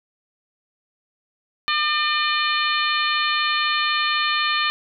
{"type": "harmonic tone", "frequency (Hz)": 602, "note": "D5", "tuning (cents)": 43, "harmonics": [2, 3, 4, 5, 6, 7], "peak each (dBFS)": [-23, -25, -26, -27, -28, -28], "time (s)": [1.68, 4.7], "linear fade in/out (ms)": 0, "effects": []}